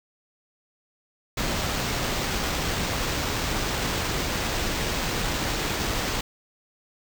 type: noise with sample-and-hold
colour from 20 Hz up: pink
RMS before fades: -27 dBFS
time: 1.37-6.21 s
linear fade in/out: 5 ms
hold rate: 11025 Hz
effects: none